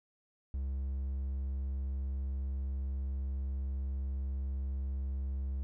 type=tone with hard clipping; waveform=triangle; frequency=67.4 Hz; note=C#2; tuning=48 cents flat; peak=-34 dBFS; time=0.54-5.63 s; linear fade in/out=0 ms; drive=6 dB; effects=none